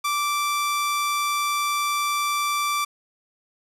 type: tone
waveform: sawtooth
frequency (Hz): 1170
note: D6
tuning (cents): -7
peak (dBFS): -18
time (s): 0.04-2.85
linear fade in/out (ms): 10
effects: resampled to 32000 Hz + 8-bit